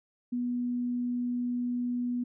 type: tone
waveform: sine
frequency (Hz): 244.4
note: B3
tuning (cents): -18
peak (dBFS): -28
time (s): 0.32-2.24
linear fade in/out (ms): 10
effects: none